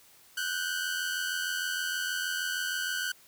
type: tone pair together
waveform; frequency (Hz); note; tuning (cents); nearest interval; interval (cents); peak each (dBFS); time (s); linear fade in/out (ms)
sawtooth; 1471.6 / 1558; F#6 / G6; -10 / -11; minor second; 99; -29 / -30; 0.37-3.12; 5
effects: white hiss -58 dBFS RMS until 3.27 s